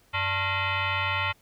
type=tone with frequency modulation; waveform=sine; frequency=587.3 Hz; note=D5; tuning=in tune; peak=-24 dBFS; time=0.13-1.33 s; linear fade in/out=20 ms; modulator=492 Hz; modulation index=5.1; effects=pink hiss -62 dBFS RMS until 1.41 s